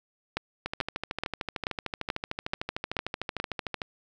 two click trains, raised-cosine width 0.3 ms, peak -12 / -15 dBFS, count 8 / 43, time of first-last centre 0.37-3.4 / 0.66-3.818 s, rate 2.31 / 13.3 Hz, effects none

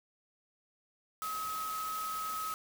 sine tone in noise, 1277 Hz, D#6, 45 cents sharp, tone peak -35 dBFS, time 1.22-2.54 s, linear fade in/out 0 ms, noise white, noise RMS -44 dBFS, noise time 1.22-2.54 s, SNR +6 dB, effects none

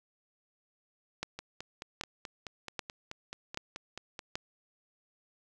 two click trains, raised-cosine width 0.2 ms, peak -23 / -17 dBFS, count 14 / 5, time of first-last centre 1.39-4.192 / 1.23-4.355 s, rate 4.64 / 1.28 Hz, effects none

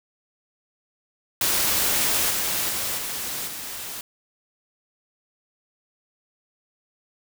white noise with level steps, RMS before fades -22 / -25 / -27 / -30 / -34 dBFS, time 1.41-4.01 s, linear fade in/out 2 ms, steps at 2.3 / 2.69 / 2.97 / 3.47 s, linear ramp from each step 10 ms, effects none

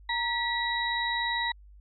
sine tone cluster, 932 / 1943 / 3850 Hz, A#5 / B6 / B7, -1 / -29 / -45 cents, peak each -31 / -30 / -32 dBFS, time 0.09-1.52 s, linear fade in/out 5 ms, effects added 50 Hz sine -49 dBFS peak until 1.8 s

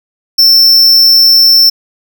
square tone, 5370 Hz, E8, 31 cents sharp, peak -3 dBFS, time 0.38-1.7 s, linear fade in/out 10 ms, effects none

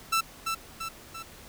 sawtooth tone with echo, 1332 Hz, E6, 18 cents sharp, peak -19 dBFS, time 0.12-0.21 s, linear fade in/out 10 ms, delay 340 ms, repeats 3, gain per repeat -5 dB, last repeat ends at 1.23 s, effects pink hiss -49 dBFS RMS until 1.48 s

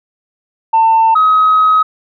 sine tone pair in turn, 897 / 1268.5 Hz, A5 / D#6, +33 / +33 cents, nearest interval tritone, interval 600 cents, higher second, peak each -5 dBFS, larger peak neither, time 0.73-1.15 / 1.15-1.83 s, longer second, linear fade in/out 10 ms, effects tanh soft clip ceiling -3 dBFS

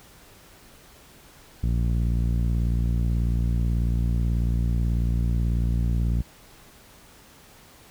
sawtooth tone with low-pass filter, 58.27 Hz, A#1, in tune, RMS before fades -23 dBFS, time 1.63-6.22 s, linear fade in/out 5 ms, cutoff 180 Hz, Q 1.1, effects pink hiss -51 dBFS RMS until 7.9 s

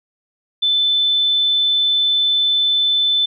sine tone, 3520 Hz, A7, in tune, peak -13 dBFS, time 0.62-3.26 s, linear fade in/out 10 ms, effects none

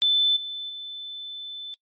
sine tone with level steps, 3520 Hz, A7, in tune, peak -17 / -30 / -33 dBFS, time 0.02-1.74 s, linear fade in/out 0 ms, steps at 0.36 / 0.69 s, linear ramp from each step 10 ms, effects noise-tail reverb RT60 0.1 s tail -24 dB re dry + MP3 32 kbps

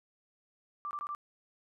sine tone bursts, 1176 Hz, D6, 2 cents sharp, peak -35 dBFS, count 4, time 0.85-1.149 s, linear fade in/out 0 ms, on 59 ms, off 21 ms, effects none

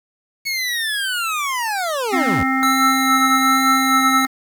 25% pulse linear sweep, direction down, 2217 to 55.3 Hz, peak -16 dBFS, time 0.45-2.44 s, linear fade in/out 20 ms
harmonic tone, 264.2 Hz, C4, 17 cents sharp, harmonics 1 / 3 / 5 / 7 / 8, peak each -19 / -24 / -22 / -25 / -24 dBFS, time 2.12-4.27 s, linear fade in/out 20 ms
square tone with vibrato, 1318.5 Hz, E6, in tune, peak -16 dBFS, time 2.63-4.25 s, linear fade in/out 0 ms, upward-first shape sine, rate 1.2 Hz, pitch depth 11 cents each way
effects 7-bit

